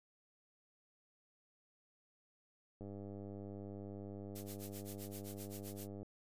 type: click train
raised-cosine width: 2 ms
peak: -36 dBFS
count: 323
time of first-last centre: 2.81-6.03 s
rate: 100 Hz
type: noise with tremolo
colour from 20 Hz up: blue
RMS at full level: -48 dBFS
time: 4.35-5.88 s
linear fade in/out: 10 ms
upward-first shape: sine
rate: 7.7 Hz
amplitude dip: 95%
effects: resampled to 32000 Hz